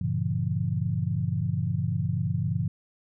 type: chord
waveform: sine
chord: G diminished seventh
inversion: none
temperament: just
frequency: 98 / 117.6 / 141.12 / 169.34 Hz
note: G2 / Bb2 / Db3 / Fb3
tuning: 0 / +16 / +31 / +47 cents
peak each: -30 dBFS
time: 0.01-2.68 s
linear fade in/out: 5 ms
effects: none